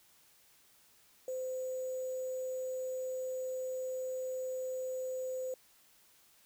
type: tone with sample-and-hold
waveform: sine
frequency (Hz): 515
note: C5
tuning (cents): -28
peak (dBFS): -35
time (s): 1.28-5.54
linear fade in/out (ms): 2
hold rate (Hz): 7350
effects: white hiss -65 dBFS RMS until 6.45 s